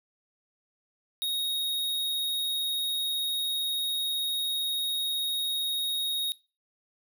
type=tone; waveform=square; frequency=3753 Hz; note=A#7; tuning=11 cents sharp; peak=-28 dBFS; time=1.22-6.32 s; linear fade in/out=0 ms; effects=noise-tail reverb RT60 0.3 s tail -21 dB re dry